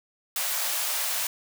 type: high-pass noise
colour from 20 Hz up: white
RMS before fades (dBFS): -28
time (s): 0.36-1.27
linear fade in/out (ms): 2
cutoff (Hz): 540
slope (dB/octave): 48
effects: none